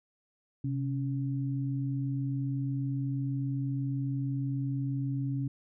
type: tone pair together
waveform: sine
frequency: 132.3 / 278.6 Hz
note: C3 / C#4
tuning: +20 / +9 cents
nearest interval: octave + minor second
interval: 1289 cents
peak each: -30 / -35 dBFS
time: 0.64-5.48 s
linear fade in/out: 5 ms
effects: none